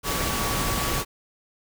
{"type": "tone in noise", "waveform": "sine", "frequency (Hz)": 1136, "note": "C#6", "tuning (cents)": 42, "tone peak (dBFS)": -33, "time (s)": [0.03, 1.05], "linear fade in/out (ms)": 50, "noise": "pink", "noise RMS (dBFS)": -26, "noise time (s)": [0.03, 1.05], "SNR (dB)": -10, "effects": []}